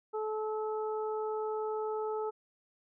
harmonic tone, 432.3 Hz, A4, 31 cents flat, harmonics 1 / 2 / 3, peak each -33 / -39 / -43 dBFS, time 0.13-2.31 s, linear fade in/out 20 ms, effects none

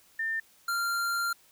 sine / square tone pair in turn, 1800 / 1387.7 Hz, A6 / F6, +39 / -11 cents, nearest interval perfect fourth, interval 450 cents, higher first, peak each -28 dBFS, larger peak neither, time 0.19-0.4 / 0.68-1.33 s, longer second, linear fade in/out 5 ms, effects white hiss -61 dBFS RMS until 1.51 s

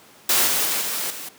white noise with level steps, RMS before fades -18 / -21 / -23 / -26 / -34 dBFS, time 0.29-1.29 s, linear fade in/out 5 ms, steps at 0.47 / 0.65 / 0.81 / 1.1 s, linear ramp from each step 5 ms, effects pink hiss -49 dBFS RMS until 1.38 s + high-pass 200 Hz 12 dB/octave

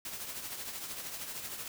white noise with tremolo, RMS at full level -39 dBFS, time 0.05-1.68 s, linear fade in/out 2 ms, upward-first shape triangle, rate 13 Hz, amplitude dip 55%, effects none

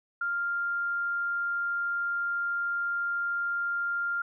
sine tone, 1396.9 Hz, F6, in tune, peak -27 dBFS, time 0.21-4.22 s, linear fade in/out 5 ms, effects none

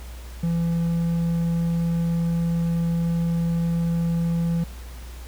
triangle tone, 168.3 Hz, E3, 36 cents sharp, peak -18 dBFS, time 0.43-4.64 s, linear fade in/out 5 ms, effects added 60 Hz sine -35 dBFS peak until 5.27 s + pink hiss -46 dBFS RMS until 5.27 s

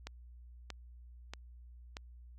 click train, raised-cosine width 0.2 ms, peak -25 dBFS, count 4, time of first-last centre 0.07-1.969 s, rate 1.58 Hz, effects added 60 Hz sine -51 dBFS peak until 2.38 s

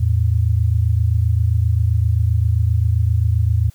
sine tone pair together, 82.49 / 110.1 Hz, E2 / A2, +2 / +2 cents, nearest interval perfect fourth, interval 500 cents, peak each -16 dBFS, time 0-3.7 s, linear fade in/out 10 ms, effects white hiss -54 dBFS RMS until 3.74 s

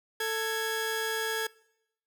sawtooth tone pair together, 443.8 / 1661.2 Hz, A4 / G#6, +15 / 0 cents, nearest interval octave + major seventh, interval 2285 cents, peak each -28 dBFS, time 0.2-1.47 s, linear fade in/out 5 ms, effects noise-tail reverb RT60 0.8 s tail -23 dB re dry

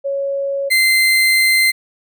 sine / 35% pulse tone pair in turn, 554.4 / 2076 Hz, C#5 / C7, 0 / -14 cents, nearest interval octave + major seventh, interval 2286 cents, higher second, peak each -17 / -9 dBFS, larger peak second, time 0.04-0.7 / 0.7-1.72 s, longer second, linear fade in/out 20 ms, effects none

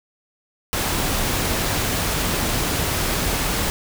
pink noise, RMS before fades -22 dBFS, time 0.73-3.7 s, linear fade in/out 0 ms, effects none

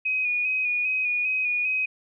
sine tone with vibrato, 2489 Hz, D#7, in tune, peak -22 dBFS, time 0.05-1.86 s, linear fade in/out 10 ms, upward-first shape square, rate 2.5 Hz, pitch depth 25 cents each way, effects none

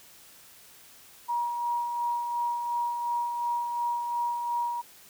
sine tone with tremolo, 953 Hz, A#5, 38 cents sharp, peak -25 dBFS, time 1.28-4.82 s, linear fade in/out 20 ms, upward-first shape sine, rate 2.8 Hz, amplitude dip 40%, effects white hiss -53 dBFS RMS until 5.09 s

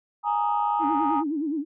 sine chord, Ab suspended second, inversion none, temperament equal, 830.6 / 932.3 / 1244.5 Hz, Ab5 / Bb5 / Eb6, 0 / 0 / 0 cents, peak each -24 / -25 / -28 dBFS, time 0.23-1.24 s, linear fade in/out 50 ms
sine tone with vibrato, 302.5 Hz, D#4, 49 cents flat, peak -24 dBFS, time 0.79-1.65 s, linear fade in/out 50 ms, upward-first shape sine, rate 9.6 Hz, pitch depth 150 cents each way
effects tanh soft clip ceiling -13 dBFS

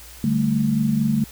sine chord, D suspended fourth, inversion none, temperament just, 146.83 / 195.78 / 220.2 Hz, D3 / G3 / A3, 0 / -2 / +2 cents, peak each -23 / -24 / -19 dBFS, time 0.24-1.24 s, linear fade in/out 2 ms, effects added 60 Hz sine -44 dBFS peak until 1.31 s + white hiss -43 dBFS RMS until 1.31 s

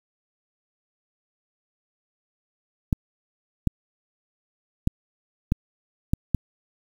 clicks, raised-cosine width 5 ms, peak -7 dBFS, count 6, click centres 2.928 / 3.673 / 4.874 / 5.521 / 6.135 / 6.347 s, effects 7-bit

